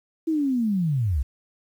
sine linear sweep, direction down, 330 to 58.27 Hz, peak -20 dBFS, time 0.27-1.23 s, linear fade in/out 10 ms, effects 9-bit

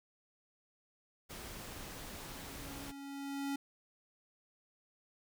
pink noise, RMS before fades -47 dBFS, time 1.29-2.92 s, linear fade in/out 20 ms
square tone with exponential growth, 278.5 Hz, C#4, 8 cents sharp, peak -35 dBFS, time 1.53-3.56 s, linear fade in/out 5 ms, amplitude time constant 440 ms
effects none

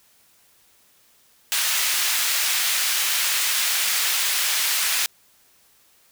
pink high-pass noise, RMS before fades -22 dBFS, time 1.52-5.06 s, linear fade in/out 0 ms, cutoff 2000 Hz, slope 12 dB/octave, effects white hiss -58 dBFS RMS until 6.11 s

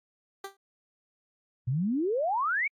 15% pulse tone with exponential decay, 392.7 Hz, G4, 3 cents sharp, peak -27 dBFS, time 0.44-0.57 s, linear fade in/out 5 ms, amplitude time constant 28 ms
sine exponential sweep, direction up, 116.54 to 2349 Hz, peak -25 dBFS, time 1.67-2.68 s, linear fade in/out 10 ms
effects AAC 64 kbps

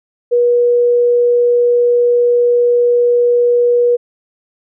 sine tone, 482.5 Hz, B4, 40 cents flat, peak -8 dBFS, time 0.31-3.97 s, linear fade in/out 20 ms, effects none

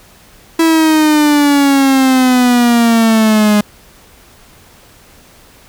45% pulse exponential sweep, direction down, 329.6 to 207 Hz, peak -7 dBFS, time 0.59-3.61 s, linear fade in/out 5 ms, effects pink hiss -43 dBFS RMS until 5.68 s

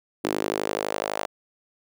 sawtooth tone with high-pass filter sweep, 51.91 Hz, G#1, in tune, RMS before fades -28 dBFS, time 0.24-1.26 s, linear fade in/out 5 ms, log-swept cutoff 320 to 650 Hz, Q 2.2, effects none

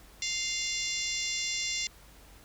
harmonic tone with a mistuned harmonic, 698.5 Hz, F5, in tune, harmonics 3 / 4 / 5 / 6 / 7 / 8 / 9 / 10, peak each -37 / -39 / -38 / -40 / -40 / -37 / -41 / -38 dBFS, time 0.22-1.87 s, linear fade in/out 2 ms, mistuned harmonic 10, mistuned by +57 cents, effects added 50 Hz sine -56 dBFS peak until 2.44 s + pink hiss -56 dBFS RMS until 2.44 s

